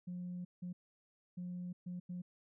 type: tone bursts at uneven times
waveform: sine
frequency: 178.5 Hz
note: F3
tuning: 38 cents sharp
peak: -39 dBFS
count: 5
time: 0.07-0.45 / 0.62-0.73 / 1.37-1.73 / 1.86-2 / 2.09-2.22 s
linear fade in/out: 10 ms
effects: tanh soft clip ceiling -37 dBFS